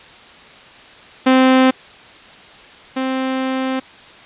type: tone pair in turn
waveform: sawtooth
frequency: 260 / 262.1 Hz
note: C4 / C4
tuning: -11 / +3 cents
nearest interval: unison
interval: 14 cents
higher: second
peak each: -5 / -14 dBFS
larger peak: first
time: 1.26-1.71 / 2.96-3.8 s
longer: second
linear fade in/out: 10 ms
effects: white hiss -41 dBFS RMS until 4.25 s + resampled to 8000 Hz